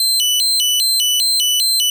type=tone with vibrato; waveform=sawtooth; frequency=3500 Hz; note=A7; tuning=10 cents flat; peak=-10 dBFS; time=0-1.9 s; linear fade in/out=2 ms; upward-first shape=square; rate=2.5 Hz; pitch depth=280 cents each way; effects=none